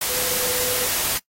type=tone in noise; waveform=sine; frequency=500 Hz; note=B4; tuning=21 cents sharp; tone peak=-29 dBFS; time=0.09-0.87 s; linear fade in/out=5 ms; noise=white; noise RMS=-23 dBFS; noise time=0.01-1.18 s; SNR=-9 dB; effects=noise-tail reverb RT60 0.1 s tail -20 dB re dry + AAC 48 kbps